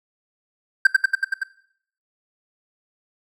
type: tone with echo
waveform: triangle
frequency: 1568 Hz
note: G6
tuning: in tune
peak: -6 dBFS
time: 0.85-0.87 s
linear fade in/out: 5 ms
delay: 94 ms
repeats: 6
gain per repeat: -2 dB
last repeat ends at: 1.434 s
effects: noise-tail reverb RT60 0.6 s tail -17 dB re dry